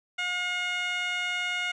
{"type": "tone with band-pass filter", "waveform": "15% pulse", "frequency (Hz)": 718, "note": "F5", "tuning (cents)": 48, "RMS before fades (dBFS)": -30, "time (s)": [0.18, 1.72], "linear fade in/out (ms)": 10, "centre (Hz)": 2400, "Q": 1.3, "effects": ["resampled to 24000 Hz"]}